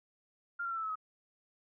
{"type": "tone with pitch steps", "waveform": "sine", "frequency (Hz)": [1398, 1371.6, 1345.7, 1320.3, 1295.4, 1270.9], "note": ["F6", "F6", "E6", "E6", "E6", "D#6"], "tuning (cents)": [1, -32, 35, 2, -31, 36], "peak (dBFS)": -34, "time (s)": [0.59, 0.956], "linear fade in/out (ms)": 10, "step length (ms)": 61, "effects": []}